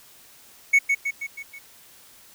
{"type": "tone with echo", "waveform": "triangle", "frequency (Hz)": 2217, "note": "C#7", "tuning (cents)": 0, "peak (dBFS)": -11, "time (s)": [0.73, 0.79], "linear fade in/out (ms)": 10, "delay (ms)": 160, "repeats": 5, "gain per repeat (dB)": -5, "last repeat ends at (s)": 1.59, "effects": ["white hiss -51 dBFS RMS until 2.34 s"]}